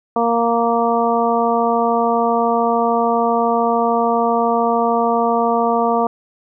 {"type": "harmonic tone", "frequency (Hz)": 233, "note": "A#3", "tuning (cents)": -1, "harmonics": [1, 2, 3, 4, 5], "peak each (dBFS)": [-21, -19, -18, -21, -22], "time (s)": [0.16, 6.07], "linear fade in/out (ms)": 2, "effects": []}